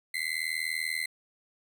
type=tone with amplitude modulation; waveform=35% pulse; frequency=2059 Hz; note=C7; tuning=28 cents flat; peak=-24 dBFS; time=0.14-1.06 s; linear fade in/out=5 ms; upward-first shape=sine; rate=80.2 Hz; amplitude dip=100%; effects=none